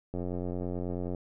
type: click train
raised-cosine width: 2 ms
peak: -22 dBFS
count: 91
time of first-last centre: 0.14-1.148 s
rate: 89.3 Hz
effects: none